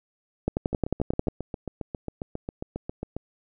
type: two click trains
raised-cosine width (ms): 2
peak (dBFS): -18 / -10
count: 19 / 10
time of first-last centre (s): 0.73-3.166 / 0.48-1.284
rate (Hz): 7.39 / 11.2
effects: none